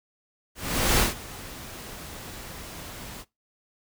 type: noise with ADSR envelope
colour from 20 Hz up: pink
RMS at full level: -20 dBFS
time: 0.55-3.25 s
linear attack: 440 ms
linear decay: 150 ms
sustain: -20 dB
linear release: 48 ms
effects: noise-tail reverb RT60 0.2 s tail -21 dB re dry